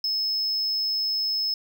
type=tone; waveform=triangle; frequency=5200 Hz; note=E8; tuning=24 cents flat; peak=-22 dBFS; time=0.04-1.54 s; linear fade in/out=2 ms; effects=none